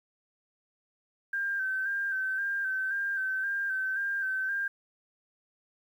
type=tone with vibrato; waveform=sine; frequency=1568 Hz; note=G6; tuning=in tune; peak=-28 dBFS; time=1.33-4.68 s; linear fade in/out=5 ms; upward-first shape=square; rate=1.9 Hz; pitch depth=33 cents each way; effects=10-bit